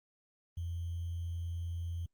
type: tone with sample-and-hold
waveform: sine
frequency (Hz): 84.8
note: E2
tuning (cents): +50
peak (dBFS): -35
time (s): 0.57-2.06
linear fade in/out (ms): 5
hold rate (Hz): 3150
effects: Opus 32 kbps